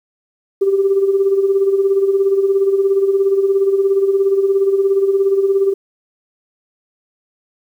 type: tone with tremolo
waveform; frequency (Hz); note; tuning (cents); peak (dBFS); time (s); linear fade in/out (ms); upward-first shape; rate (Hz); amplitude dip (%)
sine; 392; G4; 0; -8; 0.61-5.74; 10; sine; 17; 60
effects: tanh soft clip ceiling -4 dBFS + 8-bit